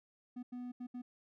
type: tone bursts at uneven times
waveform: triangle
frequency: 246.9 Hz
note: B3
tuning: in tune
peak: -39 dBFS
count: 4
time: 0.36-0.43 / 0.52-0.72 / 0.8-0.87 / 0.94-1.02 s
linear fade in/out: 10 ms
effects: none